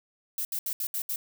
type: noise bursts at uneven times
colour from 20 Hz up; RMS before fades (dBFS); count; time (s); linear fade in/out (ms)
violet; -31; 6; 0.38-0.45 / 0.52-0.59 / 0.66-0.73 / 0.8-0.87 / 0.94-1.02 / 1.09-1.16; 2
effects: none